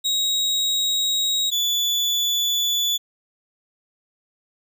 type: tone pair in turn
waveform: 35% pulse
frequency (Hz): 3801 / 3458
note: A#7 / A7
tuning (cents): +33 / -31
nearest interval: major second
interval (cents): 164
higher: first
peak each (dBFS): -17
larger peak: neither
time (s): 0.04-1.51 / 1.51-2.98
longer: neither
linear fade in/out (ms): 20
effects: none